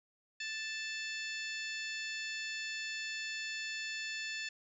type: harmonic tone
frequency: 880 Hz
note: A5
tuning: in tune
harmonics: 2 / 3 / 4 / 5 / 6 / 7 / 8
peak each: -42 / -42 / -47 / -47 / -50 / -61 / -51 dBFS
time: 0.4-4.49 s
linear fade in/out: 5 ms
effects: none